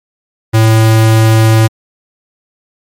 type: tone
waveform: square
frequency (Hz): 111.2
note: A2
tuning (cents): +19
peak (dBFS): -5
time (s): 0.53-1.68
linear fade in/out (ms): 20
effects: MP3 64 kbps